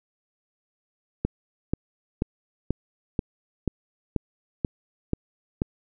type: click train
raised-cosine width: 3 ms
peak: -10 dBFS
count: 10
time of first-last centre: 1.25-5.619 s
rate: 2.06 Hz
effects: none